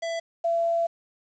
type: tone pair in turn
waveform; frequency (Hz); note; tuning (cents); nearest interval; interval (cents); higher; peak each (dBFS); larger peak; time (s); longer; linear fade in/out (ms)
square / sine; 666 / 674.1; E5 / E5; +18 / +39; unison; 21; second; -28 / -21; second; 0.02-0.2 / 0.44-0.87; second; 10
effects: resampled to 16000 Hz + 9-bit